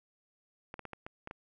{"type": "clicks", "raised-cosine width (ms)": 0.5, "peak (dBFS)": -27, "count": 7, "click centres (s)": [0.741, 0.793, 0.853, 0.933, 1.065, 1.274, 1.311], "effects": []}